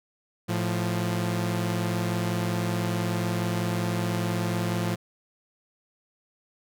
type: tone pair together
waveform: sawtooth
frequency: 110 / 174.61 Hz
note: A2 / F3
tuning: 0 / 0 cents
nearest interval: minor sixth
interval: 800 cents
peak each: -24 dBFS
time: 0.48-4.96 s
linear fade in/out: 20 ms
effects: none

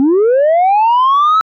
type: linear sweep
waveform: sine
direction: up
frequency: 258.2 to 1318.5 Hz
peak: -5 dBFS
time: 0-1.41 s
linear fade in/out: 0 ms
effects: tanh soft clip ceiling -6 dBFS

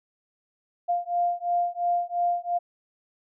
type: beating tone pair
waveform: sine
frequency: 698.5 / 701.4 Hz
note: F5 / F5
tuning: 0 / +7 cents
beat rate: 2.9 Hz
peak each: -26 dBFS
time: 0.88-2.59 s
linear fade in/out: 20 ms
effects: none

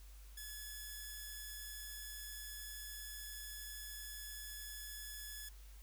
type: tone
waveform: 5% pulse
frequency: 1707 Hz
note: G#6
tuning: 47 cents sharp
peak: -36 dBFS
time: 0.37-5.49 s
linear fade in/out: 5 ms
effects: added 50 Hz sine -53 dBFS peak until 5.82 s + white hiss -65 dBFS RMS until 5.82 s

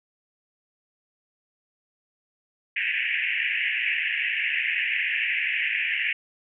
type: band-pass noise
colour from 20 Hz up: white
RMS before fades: -26 dBFS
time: 2.76-6.13 s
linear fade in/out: 5 ms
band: 1700 to 2800 Hz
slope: 96 dB/octave
effects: none

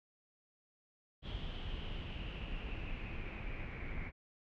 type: noise with low-pass filter sweep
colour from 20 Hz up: brown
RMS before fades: -42 dBFS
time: 1.22-4.12 s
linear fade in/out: 50 ms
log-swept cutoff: 3300 to 2200 Hz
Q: 7.7
effects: none

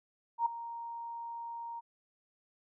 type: tone with ADSR envelope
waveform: sine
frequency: 932.3 Hz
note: A#5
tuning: in tune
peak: -24 dBFS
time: 0.38-1.81 s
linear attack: 79 ms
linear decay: 6 ms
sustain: -15 dB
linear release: 24 ms
effects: none

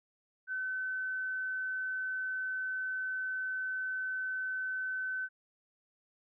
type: tone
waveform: sine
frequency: 1521 Hz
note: F#6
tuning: 47 cents sharp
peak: -33 dBFS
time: 0.47-5.29 s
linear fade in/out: 50 ms
effects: none

